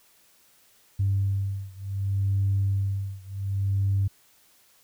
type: beating tone pair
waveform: sine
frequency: 98 / 98.67 Hz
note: G2 / G2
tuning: 0 / +12 cents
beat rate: 0.67 Hz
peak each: -25 / -26 dBFS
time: 0.99-4.08 s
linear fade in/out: 10 ms
effects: tanh soft clip ceiling -16 dBFS + white hiss -60 dBFS RMS until 4.83 s